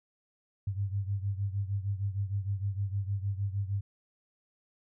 sine beating tone pair, 97.7 / 104.2 Hz, G2 / G#2, -5 / +6 cents, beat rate 6.5 Hz, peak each -31 / -35 dBFS, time 0.67-3.81 s, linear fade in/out 5 ms, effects none

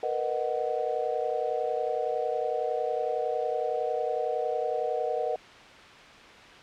sine chord, B major seventh, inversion third, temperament just, 463 / 493.9 / 617.4 / 740.8 Hz, A#4 / B4 / D#5 / F#5, -12 / 0 / -14 / +2 cents, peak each -32 dBFS, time 0.03-5.36 s, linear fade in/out 2 ms, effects white hiss -48 dBFS RMS until 6.62 s + low-pass 3000 Hz 12 dB/octave

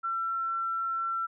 sine tone, 1349 Hz, E6, 40 cents sharp, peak -28 dBFS, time 0.03-1.27 s, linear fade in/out 20 ms, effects none

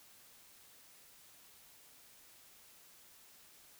silence, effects white hiss -61 dBFS RMS until 3.79 s

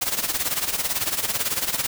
white noise with tremolo, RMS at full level -22 dBFS, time 0.01-1.87 s, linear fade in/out 10 ms, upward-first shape sine, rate 18 Hz, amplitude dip 75%, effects none

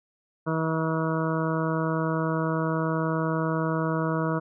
harmonic tone, 160.6 Hz, E3, 45 cents flat, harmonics 1 / 2 / 3 / 4 / 6 / 7 / 8 / 9, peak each -27 / -30 / -32 / -33 / -35 / -35 / -36 / -37 dBFS, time 0.46-4.4 s, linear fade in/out 20 ms, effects none

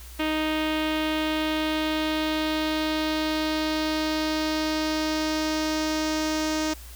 sawtooth tone with low-pass filter sweep, 311.1 Hz, D#4, in tune, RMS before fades -26 dBFS, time 0.19-6.74 s, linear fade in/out 10 ms, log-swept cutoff 3000 to 6100 Hz, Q 2.4, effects added 60 Hz sine -41 dBFS peak until 6.95 s + white hiss -47 dBFS RMS until 6.95 s

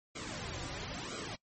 pink noise with flanger, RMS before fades -41 dBFS, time 0.15-1.36 s, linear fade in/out 10 ms, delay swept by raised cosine 1.1 to 4.7 ms, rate 1 Hz, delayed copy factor -1, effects noise-tail reverb RT60 0.1 s tail -24 dB re dry + MP3 32 kbps

